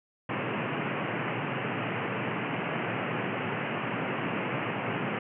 pink band-pass noise, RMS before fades -32 dBFS, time 0.29-5.19 s, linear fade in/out 5 ms, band 110 to 2900 Hz, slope 96 dB/octave, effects none

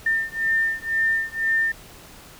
sine beating tone pair, 1801 / 1803 Hz, A6 / A6, +40 / +42 cents, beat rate 2 Hz, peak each -23 dBFS, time 0.06-1.72 s, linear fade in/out 5 ms, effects pink hiss -45 dBFS RMS until 2.39 s

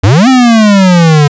square exponential two-way sweep, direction up then down, 87.31 to 267 to 142.8 Hz, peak -3 dBFS, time 0.03-1.28 s, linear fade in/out 10 ms, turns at 0.28 s, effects resampled to 16000 Hz

